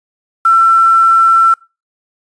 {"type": "tone with quantisation", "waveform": "sine", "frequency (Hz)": 1344, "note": "E6", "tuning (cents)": 33, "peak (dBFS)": -5, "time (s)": [0.45, 1.54], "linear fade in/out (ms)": 5, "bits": 5, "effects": ["noise-tail reverb RT60 0.3 s tail -25 dB re dry", "resampled to 22050 Hz"]}